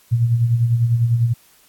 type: tone with tremolo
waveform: sine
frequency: 117.7 Hz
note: A#2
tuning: 17 cents sharp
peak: -11 dBFS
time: 0.11-1.34 s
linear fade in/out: 20 ms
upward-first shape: sine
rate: 10 Hz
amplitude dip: 55%
effects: white hiss -53 dBFS RMS until 1.68 s + AAC 64 kbps